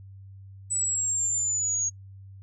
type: linear sweep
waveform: sine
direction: down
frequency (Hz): 7950 to 6590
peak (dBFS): -24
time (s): 0.7-1.9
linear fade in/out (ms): 20
effects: noise-tail reverb RT60 0.1 s tail -24 dB re dry + added 97 Hz sine -43 dBFS peak until 2.42 s